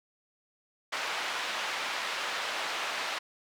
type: band-pass noise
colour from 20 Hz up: pink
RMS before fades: -34 dBFS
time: 0.92-3.19 s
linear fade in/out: 10 ms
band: 900 to 3900 Hz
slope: 12 dB/octave
effects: none